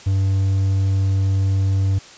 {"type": "tone", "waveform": "triangle", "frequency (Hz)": 96.8, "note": "G2", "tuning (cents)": -21, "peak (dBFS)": -13, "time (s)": [0.06, 1.99], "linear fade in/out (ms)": 10, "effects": ["white hiss -42 dBFS RMS until 2.17 s", "resampled to 16000 Hz"]}